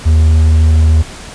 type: tone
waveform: triangle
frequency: 78.9 Hz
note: D#2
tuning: 25 cents sharp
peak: -3 dBFS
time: 0.05-1.03 s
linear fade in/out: 20 ms
effects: pink hiss -30 dBFS RMS until 1.34 s + resampled to 22050 Hz